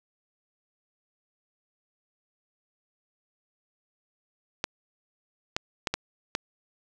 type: clicks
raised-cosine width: 0.2 ms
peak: -9 dBFS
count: 5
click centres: 4.641 / 5.565 / 5.872 / 5.94 / 6.351 s
effects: none